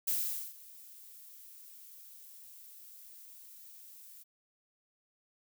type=noise with ADSR envelope; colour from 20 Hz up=violet; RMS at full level=-31 dBFS; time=0.07-4.24 s; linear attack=10 ms; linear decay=450 ms; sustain=-22 dB; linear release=20 ms; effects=none